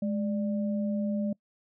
sine tone pair together, 209.1 / 590.1 Hz, G#3 / D5, +12 / +8 cents, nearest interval octave + tritone, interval 1796 cents, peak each -27 / -36 dBFS, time 0.02-1.33 s, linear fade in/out 5 ms, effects noise-tail reverb RT60 0.1 s tail -24 dB re dry

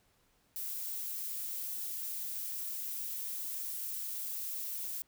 violet noise, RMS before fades -39 dBFS, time 0.56-5.02 s, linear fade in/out 0 ms, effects pink hiss -71 dBFS RMS until 5.07 s

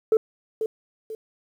sine tone with echo, 440 Hz, A4, in tune, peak -13 dBFS, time 0.12-0.17 s, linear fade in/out 2 ms, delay 490 ms, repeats 2, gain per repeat -9 dB, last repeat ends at 1.15 s, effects tanh soft clip ceiling -12 dBFS + 9-bit

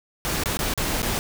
pink noise with dropouts, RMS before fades -25 dBFS, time 0.25-1.19 s, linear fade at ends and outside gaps 0 ms, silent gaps 0.436-0.458 / 0.571-0.591 / 0.738-0.776 / 1.019-1.029 s, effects none

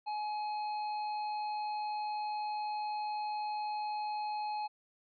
harmonic tone, 844 Hz, G#5, 28 cents sharp, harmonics 1 / 3 / 5, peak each -34 / -50 / -50 dBFS, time 0.06-4.68 s, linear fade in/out 20 ms, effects none

